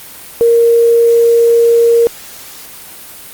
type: tone with quantisation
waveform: sine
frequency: 466.2 Hz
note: A#4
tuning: in tune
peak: -5 dBFS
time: 0.41-2.07 s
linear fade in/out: 0 ms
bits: 5
effects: white hiss -32 dBFS RMS until 3.33 s + Opus 32 kbps